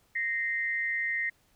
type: tone pair together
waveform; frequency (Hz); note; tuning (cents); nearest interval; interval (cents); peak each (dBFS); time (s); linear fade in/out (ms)
sine; 1856 / 2076; A#6 / C7; -8 / -14; major second; 194; -30 / -31; 0.15-1.3; 10
effects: pink hiss -67 dBFS RMS until 1.55 s